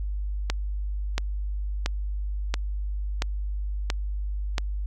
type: click train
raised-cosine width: 0.2 ms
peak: -8 dBFS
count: 7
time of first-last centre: 0.5-4.582 s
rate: 1.47 Hz
effects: added 50 Hz sine -26 dBFS peak until 4.86 s + MP3 96 kbps